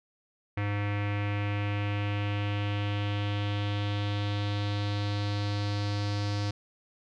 square tone with low-pass filter sweep, 102.5 Hz, G#2, 22 cents flat, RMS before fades -30 dBFS, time 0.57-6.51 s, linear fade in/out 5 ms, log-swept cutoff 2200 to 4900 Hz, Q 3.1, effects none

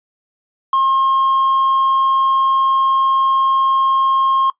triangle tone, 1071 Hz, C6, 40 cents sharp, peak -10 dBFS, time 0.73-4.5 s, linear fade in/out 2 ms, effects noise-tail reverb RT60 0.1 s tail -20 dB re dry + resampled to 8000 Hz

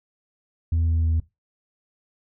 sine tone with pitch steps, 82.41 / 81.7 / 80.99 Hz, E2 / E2 / E2, 0 / -15 / -30 cents, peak -16 dBFS, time 0.72-1.2 s, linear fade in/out 5 ms, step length 160 ms, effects noise-tail reverb RT60 0.2 s tail -20 dB re dry + tanh soft clip ceiling -17 dBFS

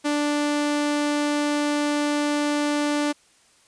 sawtooth tone, 293.7 Hz, D4, in tune, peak -17 dBFS, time 0.04-3.13 s, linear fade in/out 20 ms, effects white hiss -58 dBFS RMS until 3.67 s + resampled to 22050 Hz

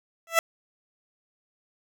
15% pulse tone with exponential growth, 663 Hz, E5, 10 cents sharp, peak -8 dBFS, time 0.27-0.39 s, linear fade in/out 1 ms, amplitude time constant 25 ms, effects none

